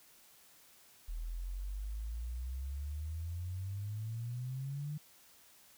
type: exponential sweep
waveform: sine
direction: up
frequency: 38.89 to 152 Hz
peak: -37 dBFS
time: 1.08-4.98 s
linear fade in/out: 10 ms
effects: white hiss -62 dBFS RMS until 5.77 s